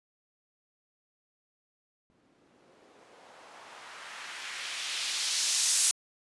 violet noise with low-pass filter sweep, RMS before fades -34 dBFS, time 2.1-5.91 s, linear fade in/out 0 ms, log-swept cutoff 210 to 8100 Hz, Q 1.1, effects resampled to 24000 Hz

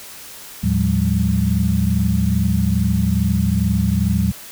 sine tone cluster, 79.1 / 111.9 / 178.8 / 201.2 Hz, D#2 / A2 / F3 / G3, +29 / +30 / +41 / +45 cents, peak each -20 dBFS, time 0.63-4.32 s, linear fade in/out 10 ms, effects white hiss -37 dBFS RMS until 4.51 s

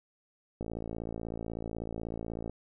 click train, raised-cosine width 2 ms, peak -24 dBFS, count 107, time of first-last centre 0.61-2.496 s, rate 56.2 Hz, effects none

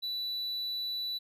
triangle tone, 3960 Hz, B7, 4 cents sharp, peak -31 dBFS, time 0.02-1.19 s, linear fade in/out 20 ms, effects none

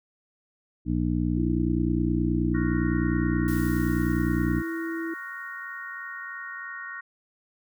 harmonic tone, 60 Hz, B1, 49 cents flat, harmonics 1 / 2 / 3 / 4 / 5, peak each -29 / -29 / -29 / -29 / -29 dBFS, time 0.85-4.63 s, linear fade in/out 50 ms
sine tone, 329.6 Hz, E4, in tune, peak -29 dBFS, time 1.37-5.14 s, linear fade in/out 5 ms
sine chord, Gb major seventh, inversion second, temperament equal, 1108.7 / 1396.9 / 1480 / 1864.7 Hz, Db6 / F6 / Gb6 / Bb6, 0 / 0 / 0 / 0 cents, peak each -42 / -42 / -41 / -37 dBFS, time 2.54-7.01 s, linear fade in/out 10 ms
blue noise with exponential decay, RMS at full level -40 dBFS, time 3.48-6.66 s, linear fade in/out 1 ms, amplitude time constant 690 ms
effects none

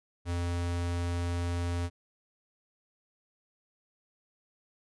square tone, 86.8 Hz, F2, 10 cents flat, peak -30 dBFS, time 0.25-1.9 s, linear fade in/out 50 ms, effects resampled to 24000 Hz

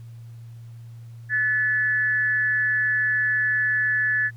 sine tone with frequency modulation, 1727 Hz, A6, 33 cents flat, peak -19 dBFS, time 1.29-4.31 s, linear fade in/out 50 ms, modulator 226 Hz, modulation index 0.37, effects added 116 Hz sine -38 dBFS peak until 4.36 s + pink hiss -61 dBFS RMS until 4.36 s

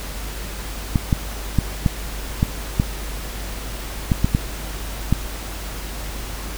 clicks, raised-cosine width 5 ms, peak -3 dBFS, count 10, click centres 0.958 / 1.128 / 1.587 / 1.862 / 2.429 / 2.799 / 4.118 / 4.245 / 4.349 / 5.126 s, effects added 50 Hz sine -29 dBFS peak until 6.57 s + pink hiss -33 dBFS RMS until 6.57 s

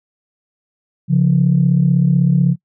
sine tone pair together, 138.59 / 174.61 Hz, C#3 / F3, 0 / 0 cents, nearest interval major third, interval 400 cents, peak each -12 dBFS, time 1.08-2.56 s, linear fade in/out 50 ms, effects noise-tail reverb RT60 0.1 s tail -25 dB re dry + tanh soft clip ceiling -3 dBFS

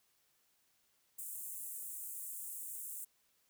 pink high-pass noise, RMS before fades -45 dBFS, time 1.18-3.05 s, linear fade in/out 10 ms, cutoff 7800 Hz, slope 48 dB/octave, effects white hiss -75 dBFS RMS until 3.49 s

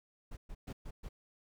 brown noise bursts, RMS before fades -44 dBFS, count 5, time 0.31-1.09 s, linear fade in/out 10 ms, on 60 ms, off 120 ms, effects none

